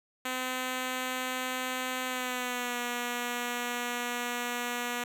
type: tone with pitch glide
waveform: 5% pulse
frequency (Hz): 255.8 to 242.3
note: C4 to B3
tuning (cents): -39 to -33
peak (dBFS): -20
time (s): 0.25-5.04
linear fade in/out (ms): 5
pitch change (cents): -94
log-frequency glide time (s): 2.06-2.79
effects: none